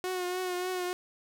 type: tone with vibrato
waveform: sawtooth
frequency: 363.9 Hz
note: F#4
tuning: 29 cents flat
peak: -27 dBFS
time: 0.04-0.93 s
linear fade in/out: 0 ms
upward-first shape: triangle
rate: 3.4 Hz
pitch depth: 39 cents each way
effects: none